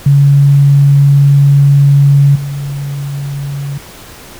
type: tone with level steps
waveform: sine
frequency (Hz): 140.9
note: C#3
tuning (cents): +29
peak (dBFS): -3 / -16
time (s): 0.06-3.78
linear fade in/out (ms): 5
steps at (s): 2.35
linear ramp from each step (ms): 10
effects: pink hiss -33 dBFS RMS until 4.39 s